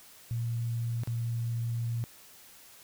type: tone with dropouts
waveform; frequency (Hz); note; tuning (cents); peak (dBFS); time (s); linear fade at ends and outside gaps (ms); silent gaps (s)
sine; 116.9; A#2; +5; -29; 0.31-2.04; 0; 1.035-1.074
effects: white hiss -54 dBFS RMS until 2.83 s